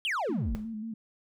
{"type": "exponential sweep", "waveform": "triangle", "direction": "down", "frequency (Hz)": [3342, 40.86], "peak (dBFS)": -26, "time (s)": [0.05, 0.55], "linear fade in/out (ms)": 0}
{"type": "tone with vibrato", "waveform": "sine", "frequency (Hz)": 220, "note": "A3", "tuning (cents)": 0, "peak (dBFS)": -34, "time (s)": [0.29, 0.94], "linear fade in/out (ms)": 5, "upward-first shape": "square", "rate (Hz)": 5.6, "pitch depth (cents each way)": 47}
{"type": "noise with exponential decay", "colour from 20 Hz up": "brown", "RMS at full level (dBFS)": -41, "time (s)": [0.55, 0.82], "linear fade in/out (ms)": 0, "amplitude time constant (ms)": 58}
{"effects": []}